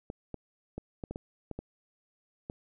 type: clicks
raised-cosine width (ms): 2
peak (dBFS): -24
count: 9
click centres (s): 0.101 / 0.343 / 0.78 / 1.038 / 1.11 / 1.159 / 1.513 / 1.59 / 2.499
effects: none